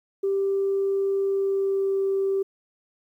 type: tone with pitch glide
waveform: sine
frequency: 392.4 to 389.5 Hz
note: G4 to G4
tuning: +2 to -11 cents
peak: -20 dBFS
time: 0.23-2.43 s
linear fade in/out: 10 ms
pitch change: -13 cents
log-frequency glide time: 1.24-2.02 s
effects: tanh soft clip ceiling -16 dBFS + 10-bit